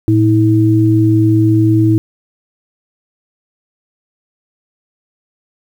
sine tone pair together, 112.63 / 321.9 Hz, A2 / E4, +41 / -41 cents, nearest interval octave + tritone, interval 1818 cents, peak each -10 dBFS, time 0.08-1.98 s, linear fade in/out 0 ms, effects 7-bit

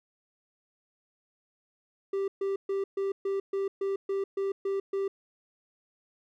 triangle tone bursts, 392 Hz, G4, in tune, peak -25 dBFS, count 11, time 2.13-5.08 s, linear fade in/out 5 ms, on 150 ms, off 130 ms, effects none

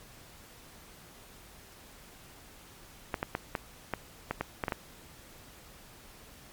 clicks, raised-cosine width 0.5 ms, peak -15 dBFS, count 10, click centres 3.142 / 3.229 / 3.351 / 3.552 / 3.937 / 4.31 / 4.41 / 4.638 / 4.682 / 4.722 s, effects pink hiss -53 dBFS RMS until 6.52 s + MP3 96 kbps

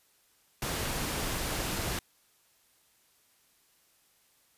pink noise, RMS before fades -33 dBFS, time 0.62-1.99 s, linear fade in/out 2 ms, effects white hiss -67 dBFS RMS until 4.57 s + resampled to 32000 Hz

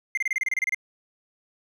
triangle tone bursts, 2093 Hz, C7, in tune, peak -20 dBFS, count 12, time 0.15-0.746 s, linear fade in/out 2 ms, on 24 ms, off 28 ms, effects none

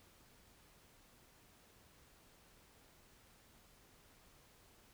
silence, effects pink hiss -66 dBFS RMS until 4.93 s

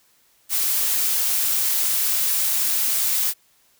blue noise, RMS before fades -21 dBFS, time 0.49-3.34 s, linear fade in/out 50 ms, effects white hiss -60 dBFS RMS until 3.79 s

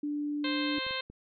sine tone, 293.7 Hz, D4, in tune, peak -30 dBFS, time 0.03-0.79 s, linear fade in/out 5 ms
harmonic tone, 523.3 Hz, C5, in tune, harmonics 1 / 2 / 3 / 4 / 5 / 6 / 7 / 8, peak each -40 / -40 / -40 / -40 / -40 / -40 / -40 / -40 dBFS, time 0.44-1.01 s, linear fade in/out 5 ms
clicks, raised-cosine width 3 ms, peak -36 dBFS, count 4, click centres 0.781 / 0.866 / 0.909 / 1.1 s
effects none

